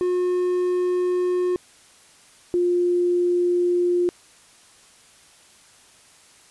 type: tone pair in turn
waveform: triangle / sine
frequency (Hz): 360 / 353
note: F#4 / F4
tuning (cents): -47 / +19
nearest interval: unison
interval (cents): 34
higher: first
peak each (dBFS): -17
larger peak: neither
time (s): 0.01-1.56 / 2.54-4.09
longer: neither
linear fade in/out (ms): 0
effects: white hiss -52 dBFS RMS until 6.5 s + resampled to 24000 Hz